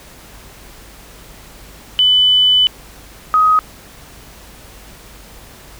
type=tone pair in turn; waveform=sine; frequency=3000 / 1258.1 Hz; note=F#7 / D#6; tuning=+23 / +19 cents; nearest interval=octave + minor third; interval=1504 cents; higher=first; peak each=-8 dBFS; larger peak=neither; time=1.99-2.67 / 3.34-3.59 s; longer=first; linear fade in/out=0 ms; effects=added 50 Hz sine -43 dBFS peak until 5.79 s + pink hiss -40 dBFS RMS until 5.79 s